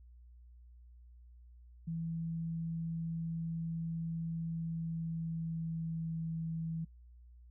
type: tone with pitch glide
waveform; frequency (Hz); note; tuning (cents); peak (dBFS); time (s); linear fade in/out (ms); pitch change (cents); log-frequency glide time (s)
sine; 164.9 to 163.1; E3 to E3; +1 to -18; -35; 1.87-6.85; 10; -19; 4.47-6.21
effects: noise-tail reverb RT60 0.1 s tail -25 dB re dry + added 60 Hz sine -54 dBFS peak until 7.5 s